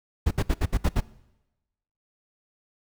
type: noise bursts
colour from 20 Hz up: brown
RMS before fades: -21 dBFS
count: 7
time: 0.26-1.007 s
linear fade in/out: 10 ms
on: 51 ms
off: 65 ms
effects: noise-tail reverb RT60 1.0 s tail -21 dB re dry